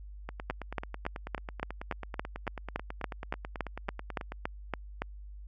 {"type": "two click trains", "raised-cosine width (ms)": 0.5, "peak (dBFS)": [-23, -16], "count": [38, 17], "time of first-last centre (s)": [[0.29, 4.321], [0.5, 5.02]], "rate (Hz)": [9.18, 3.54], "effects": ["added 50 Hz sine -43 dBFS peak until 5.47 s"]}